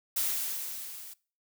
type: noise with level ramp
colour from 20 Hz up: blue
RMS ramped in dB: -28 to -46 dBFS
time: 0.16-1.14 s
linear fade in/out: 10 ms
effects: noise-tail reverb RT60 0.4 s tail -23 dB re dry